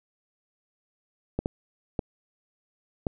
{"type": "clicks", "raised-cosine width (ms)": 2, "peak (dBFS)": -13, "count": 4, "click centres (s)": [1.39, 1.459, 1.992, 3.068], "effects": []}